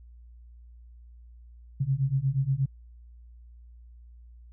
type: beating tone pair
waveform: sine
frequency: 130.81 / 139.21 Hz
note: C3 / C#3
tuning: 0 / +8 cents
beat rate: 8.4 Hz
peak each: -27 / -26 dBFS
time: 1.8-2.66 s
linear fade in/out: 10 ms
effects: added 59 Hz sine -47 dBFS peak until 4.52 s